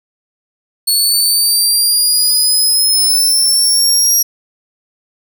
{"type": "linear sweep", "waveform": "20% pulse", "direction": "up", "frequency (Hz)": [4392, 5680], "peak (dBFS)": -4, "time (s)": [0.87, 4.23], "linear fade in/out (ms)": 10, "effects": []}